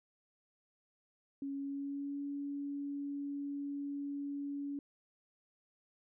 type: tone with pitch glide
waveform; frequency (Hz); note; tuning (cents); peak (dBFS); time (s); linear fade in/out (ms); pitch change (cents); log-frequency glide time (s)
sine; 277.2 to 283.4; C#4 to C#4; 0 to +38; -37; 1.42-4.79; 2; +38; 1.54-2.21
effects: none